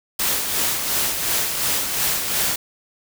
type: noise with tremolo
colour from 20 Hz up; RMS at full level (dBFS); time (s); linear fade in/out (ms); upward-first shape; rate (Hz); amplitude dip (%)
white; -20; 0.19-2.56; 5; sine; 2.8; 45
effects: none